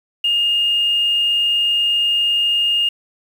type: tone with frequency modulation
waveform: sine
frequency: 2834 Hz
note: F7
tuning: 25 cents sharp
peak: -13 dBFS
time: 0.24-2.89 s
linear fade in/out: 5 ms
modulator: 47.5 Hz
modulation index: 0.23
effects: tanh soft clip ceiling -9 dBFS + 7-bit